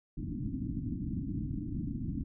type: low-pass noise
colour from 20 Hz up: white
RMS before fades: -36 dBFS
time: 0.17-2.24 s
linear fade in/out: 5 ms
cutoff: 310 Hz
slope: 96 dB/octave
effects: none